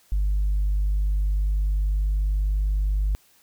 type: tone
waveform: sine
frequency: 50.1 Hz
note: G1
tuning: 38 cents sharp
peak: -18 dBFS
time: 0.12-3.15 s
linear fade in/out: 0 ms
effects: tanh soft clip ceiling -17 dBFS + white hiss -59 dBFS RMS until 3.42 s